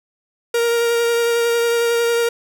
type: tone with vibrato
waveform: 45% pulse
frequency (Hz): 468.4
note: A#4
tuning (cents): +8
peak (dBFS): -15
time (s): 0.54-2.29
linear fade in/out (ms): 5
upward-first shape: sine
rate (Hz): 11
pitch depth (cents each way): 13
effects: none